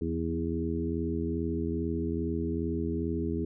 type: harmonic tone with a mistuned harmonic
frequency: 82.41 Hz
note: E2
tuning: in tune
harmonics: 1 / 2 / 3 / 4 / 5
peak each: -34 / -36 / -34 / -34 / -36 dBFS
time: 0.01-3.45 s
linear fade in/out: 5 ms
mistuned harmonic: 2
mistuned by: +44 cents
effects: none